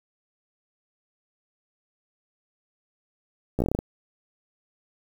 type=slowing click train; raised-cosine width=2 ms; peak=-11 dBFS; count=9; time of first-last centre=3.59-3.789 s; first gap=14 ms; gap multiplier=1.16; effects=7-bit